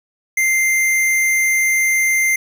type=tone; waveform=square; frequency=2091 Hz; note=C7; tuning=2 cents flat; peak=-14 dBFS; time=0.37-2.36 s; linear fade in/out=5 ms; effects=8-bit